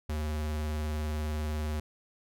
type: tone with vibrato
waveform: square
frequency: 76.2 Hz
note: D#2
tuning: 36 cents flat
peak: -31 dBFS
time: 0.09-1.8 s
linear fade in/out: 5 ms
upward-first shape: triangle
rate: 20 Hz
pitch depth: 49 cents each way
effects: none